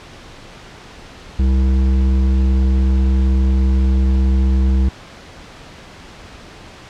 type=tone with hard clipping; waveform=sine; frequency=65.41 Hz; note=C2; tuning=in tune; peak=-13 dBFS; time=1.39-4.89 s; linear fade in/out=5 ms; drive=10 dB; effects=pink hiss -38 dBFS RMS until 6.89 s + low-pass 5000 Hz 12 dB/octave